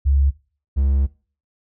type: tone pair in turn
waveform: sine / triangle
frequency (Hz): 69.3 / 68.54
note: C#2 / C#2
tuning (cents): 0 / -19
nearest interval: unison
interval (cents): 19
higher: first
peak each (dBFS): -13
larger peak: neither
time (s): 0.05-0.31 / 0.76-1.07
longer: second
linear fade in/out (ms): 20
effects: noise-tail reverb RT60 0.4 s tail -20 dB re dry